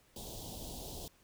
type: band-stop noise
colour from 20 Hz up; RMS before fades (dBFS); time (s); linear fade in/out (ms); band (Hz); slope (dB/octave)
pink; -45; 0.16-1.08; 2; 890 to 3100; 48
effects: pink hiss -67 dBFS RMS until 1.23 s